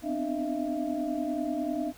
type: tone cluster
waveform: sine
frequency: 252.5 / 262.6 / 302.1 / 637 / 680 Hz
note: B3 / C4 / D4 / D#5 / F5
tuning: +39 / +6 / +49 / +41 / -46 cents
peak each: -38 / -35 / -31 / -37 / -35 dBFS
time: 0.02-1.93 s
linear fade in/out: 50 ms
effects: pink hiss -53 dBFS RMS until 1.97 s